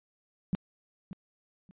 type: tone with echo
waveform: sine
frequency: 185 Hz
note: F#3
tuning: in tune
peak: -24 dBFS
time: 0.53-0.55 s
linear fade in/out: 0 ms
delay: 580 ms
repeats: 2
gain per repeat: -13 dB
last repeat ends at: 1.71 s
effects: resampled to 8000 Hz